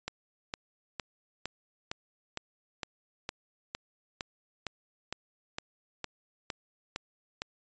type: click train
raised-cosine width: 0.2 ms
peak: -17 dBFS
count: 17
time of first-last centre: 0.08-7.419 s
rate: 2.18 Hz
effects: resampled to 16000 Hz